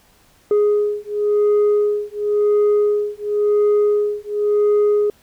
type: beating tone pair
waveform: sine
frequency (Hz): 415.3 / 416.24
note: G#4 / G#4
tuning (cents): 0 / +4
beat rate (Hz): 0.94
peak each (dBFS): -15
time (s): 0.51-5.1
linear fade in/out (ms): 2
effects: tanh soft clip ceiling -11 dBFS + pink hiss -54 dBFS RMS until 5.22 s